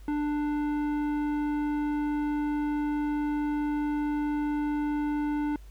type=tone with tanh clipping; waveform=sine; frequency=295.9 Hz; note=D4; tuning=13 cents sharp; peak=-28 dBFS; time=0.08-5.56 s; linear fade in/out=2 ms; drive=13 dB; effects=added 50 Hz sine -44 dBFS peak until 5.7 s + pink hiss -61 dBFS RMS until 5.7 s